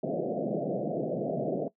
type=band-pass noise; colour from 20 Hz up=white; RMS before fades=-31 dBFS; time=0.03-1.68 s; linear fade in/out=2 ms; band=130 to 690 Hz; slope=96 dB/octave; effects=noise-tail reverb RT60 0.1 s tail -18 dB re dry

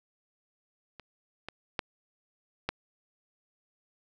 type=clicks; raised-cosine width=0.3 ms; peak=-29 / -22 / -13 / -13 dBFS; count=4; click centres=0.997 / 1.486 / 1.792 / 2.69 s; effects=none

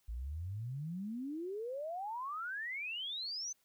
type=exponential sweep; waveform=sine; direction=up; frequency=53.7 to 6272 Hz; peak=-38 dBFS; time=0.08-3.53 s; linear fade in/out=10 ms; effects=white hiss -75 dBFS RMS until 3.64 s

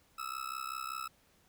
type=tone with amplitude modulation; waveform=40% pulse; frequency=1300 Hz; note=E6; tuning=24 cents flat; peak=-33 dBFS; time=0.18-1.08 s; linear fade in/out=10 ms; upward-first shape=sine; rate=65.2 Hz; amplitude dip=95%; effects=pink hiss -68 dBFS RMS until 1.48 s

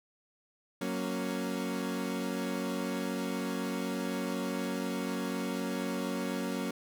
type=chord; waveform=30% pulse; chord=F# major; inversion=none; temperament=equal; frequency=185 / 233.1 / 277.2 Hz; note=F#3 / A#3 / C#4; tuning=0 / 0 / 0 cents; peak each=-34 dBFS; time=0.81-6.71 s; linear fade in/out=5 ms; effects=none

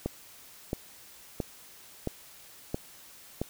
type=click train; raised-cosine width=2 ms; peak=-16 dBFS; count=6; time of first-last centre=0.06-3.416 s; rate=1.49 Hz; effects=white hiss -52 dBFS RMS until 3.49 s

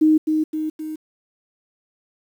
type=tone with echo; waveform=sine; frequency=311.1 Hz; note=D#4; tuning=in tune; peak=-11 dBFS; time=0.01-0.18 s; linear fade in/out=10 ms; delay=260 ms; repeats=3; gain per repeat=-5 dB; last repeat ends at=0.96 s; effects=8-bit

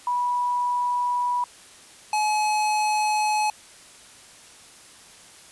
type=tone pair in turn; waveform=sine / square; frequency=978 / 850.3 Hz; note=B5 / G#5; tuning=-17 / +41 cents; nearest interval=major second; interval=242 cents; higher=first; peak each=-21 dBFS; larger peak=neither; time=0.07-1.44 / 2.13-3.5 s; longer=neither; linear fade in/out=2 ms; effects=white hiss -48 dBFS RMS until 5.51 s + resampled to 24000 Hz

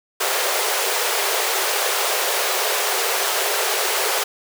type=high-pass noise; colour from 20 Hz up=pink; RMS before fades=-21 dBFS; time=0.2-4.24 s; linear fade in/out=10 ms; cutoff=380 Hz; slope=96 dB/octave; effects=none

